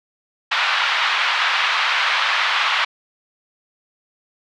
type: band-pass noise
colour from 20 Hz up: pink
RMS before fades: -19 dBFS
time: 0.51-2.85 s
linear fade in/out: 10 ms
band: 990 to 3700 Hz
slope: 24 dB/octave
effects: none